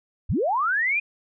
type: linear sweep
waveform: sine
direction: up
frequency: 36.71 to 2489 Hz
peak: -20 dBFS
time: 0.29-1 s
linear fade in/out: 10 ms
effects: none